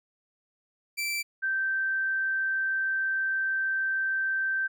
sawtooth / sine tone pair in turn, 2335 / 1558.4 Hz, D7 / G6, -11 / -11 cents, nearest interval perfect fifth, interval 700 cents, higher first, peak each -25 dBFS, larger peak neither, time 0.97-1.23 / 1.42-4.68 s, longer second, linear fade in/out 20 ms, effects none

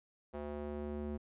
square tone with band-pass filter sweep, 73.5 Hz, D2, 2 cents sharp, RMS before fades -41 dBFS, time 0.33-1.18 s, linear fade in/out 20 ms, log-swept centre 550 to 280 Hz, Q 1.2, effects resampled to 8000 Hz

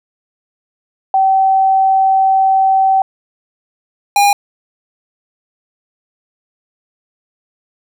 sine / square tone pair in turn, 769 / 811.3 Hz, G5 / G#5, -33 / -41 cents, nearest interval minor second, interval 92 cents, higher second, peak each -8 dBFS, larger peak neither, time 1.14-3.02 / 4.16-4.33 s, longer first, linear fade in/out 2 ms, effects none

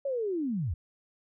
sine linear sweep, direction down, 568 to 66.5 Hz, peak -28 dBFS, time 0.05-0.74 s, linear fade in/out 5 ms, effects none

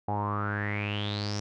sawtooth tone with low-pass filter sweep, 103.2 Hz, G#2, 10 cents flat, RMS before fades -31 dBFS, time 0.08-1.4 s, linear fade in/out 5 ms, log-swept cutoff 780 to 5800 Hz, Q 9.8, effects none

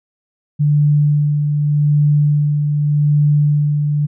sine tone with tremolo, 147.5 Hz, D3, 8 cents sharp, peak -9 dBFS, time 0.59-4.07 s, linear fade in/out 20 ms, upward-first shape sine, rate 0.84 Hz, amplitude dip 40%, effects none

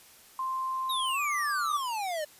sine tone with pitch glide, 1046.5 to 1174.7 Hz, C6 to D6, 0 to 0 cents, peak -29 dBFS, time 0.39-1.77 s, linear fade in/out 2 ms, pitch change +200 cents, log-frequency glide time 1.12-1.21 s
square exponential sweep, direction down, 3878 to 587.3 Hz, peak -31 dBFS, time 0.89-2.25 s, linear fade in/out 10 ms
effects white hiss -55 dBFS RMS until 2.39 s + resampled to 32000 Hz

